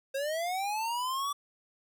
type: linear sweep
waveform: square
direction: up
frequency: 531 to 1158 Hz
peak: -31 dBFS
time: 0.14-1.33 s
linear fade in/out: 10 ms
effects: none